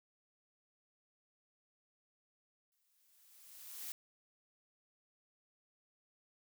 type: noise with exponential growth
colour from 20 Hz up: blue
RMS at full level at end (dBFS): -43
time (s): 2.72-3.92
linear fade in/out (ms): 1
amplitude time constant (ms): 260
effects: none